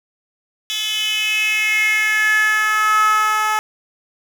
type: tone with high-pass filter sweep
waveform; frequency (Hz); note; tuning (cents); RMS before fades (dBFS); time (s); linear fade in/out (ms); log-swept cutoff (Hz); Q
10% pulse; 429.5; A4; -42; -17; 0.7-3.59; 0; 3500 to 1000; 5.8
effects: none